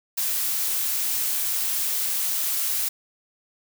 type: noise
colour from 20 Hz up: blue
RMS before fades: -25 dBFS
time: 0.17-2.89 s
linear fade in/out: 10 ms
effects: none